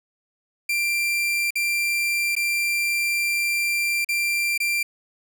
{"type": "tone with dropouts", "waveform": "40% pulse", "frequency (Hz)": 2367, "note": "D7", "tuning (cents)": 13, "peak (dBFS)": -20, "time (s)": [0.69, 4.83], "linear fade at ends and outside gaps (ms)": 5, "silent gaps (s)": [[1.506, 1.555], [2.353, 2.364], [4.047, 4.088], [4.578, 4.601]], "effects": []}